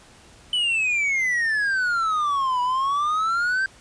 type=exponential two-way sweep; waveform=triangle; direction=down then up; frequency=3010 to 976 to 1583 Hz; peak=-18 dBFS; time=0.53-3.66 s; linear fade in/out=2 ms; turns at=2.61 s; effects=pink hiss -50 dBFS RMS until 3.8 s + resampled to 22050 Hz